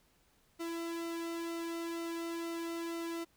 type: tone with flanger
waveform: sawtooth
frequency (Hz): 334.8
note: E4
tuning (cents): +27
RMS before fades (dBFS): -39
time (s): 0.59-3.25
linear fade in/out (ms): 20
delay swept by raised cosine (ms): 1.2 to 1.78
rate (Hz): 2.1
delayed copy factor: -0.75
effects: pink hiss -70 dBFS RMS until 3.36 s